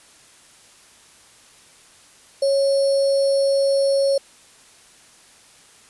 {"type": "tone with sample-and-hold", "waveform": "sine", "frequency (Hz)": 551, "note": "C#5", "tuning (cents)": -11, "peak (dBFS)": -15, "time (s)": [2.42, 4.18], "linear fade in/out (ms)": 5, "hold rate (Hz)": 4900, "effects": ["white hiss -50 dBFS RMS until 5.89 s", "resampled to 24000 Hz"]}